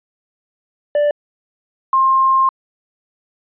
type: tone pair in turn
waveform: triangle / sine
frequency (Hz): 587.3 / 1061.1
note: D5 / C6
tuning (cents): 0 / +24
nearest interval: minor seventh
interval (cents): 1024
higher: second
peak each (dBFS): -10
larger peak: neither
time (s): 0.95-1.11 / 1.93-2.49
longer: second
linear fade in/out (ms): 2
effects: resampled to 8000 Hz